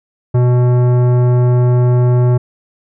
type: tone with tanh clipping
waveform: sine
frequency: 123.47 Hz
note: B2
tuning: in tune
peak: -10 dBFS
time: 0.34-2.38 s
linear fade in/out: 10 ms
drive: 15 dB
effects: none